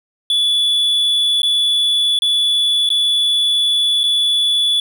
triangle tone with dropouts, 3438 Hz, A7, 41 cents flat, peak -11 dBFS, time 0.3-4.8 s, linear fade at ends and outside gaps 2 ms, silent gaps 1.42-1.431 / 2.19-2.22 / 2.891-2.902 / 4.034-4.038 s, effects none

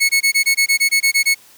sawtooth tone bursts, 2200 Hz, C#7, 14 cents flat, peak -8 dBFS, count 12, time 0-1.347 s, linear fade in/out 20 ms, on 93 ms, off 21 ms, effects white hiss -47 dBFS RMS until 1.57 s + high-pass 80 Hz 12 dB/octave

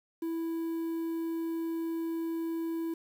triangle tone with quantisation, 329.6 Hz, E4, in tune, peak -29 dBFS, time 0.22-2.94 s, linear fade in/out 5 ms, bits 9, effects none

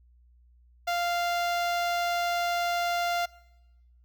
sawtooth tone with notch filter, 696 Hz, F5, 6 cents flat, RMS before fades -28 dBFS, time 0.87-3.26 s, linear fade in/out 10 ms, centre 9800 Hz, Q 0.87, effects noise-tail reverb RT60 1.0 s tail -22 dB re dry + added 60 Hz sine -56 dBFS peak until 4.04 s

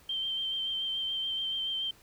sine tone with vibrato, 3136 Hz, G7, in tune, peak -30 dBFS, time 0.09-1.91 s, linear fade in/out 5 ms, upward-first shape sine, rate 7 Hz, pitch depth 19 cents each way, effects pink hiss -59 dBFS RMS until 2.02 s

